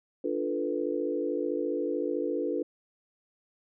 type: chord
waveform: sine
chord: B half-diminished seventh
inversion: first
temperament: equal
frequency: 293.7 / 349.2 / 440 / 493.9 Hz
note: D4 / F4 / A4 / B4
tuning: 0 / 0 / 0 / 0 cents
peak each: -33 dBFS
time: 0.24-2.63 s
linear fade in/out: 5 ms
effects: none